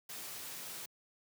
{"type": "noise", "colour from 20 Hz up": "white", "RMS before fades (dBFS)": -45, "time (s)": [0.09, 0.86], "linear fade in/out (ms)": 5, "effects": ["high-pass 100 Hz 12 dB/octave"]}